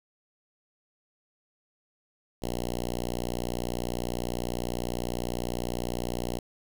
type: tone with notch filter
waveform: 5% pulse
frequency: 60 Hz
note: B1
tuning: 49 cents flat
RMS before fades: -32 dBFS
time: 2.42-6.39 s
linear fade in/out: 5 ms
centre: 1600 Hz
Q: 0.8
effects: none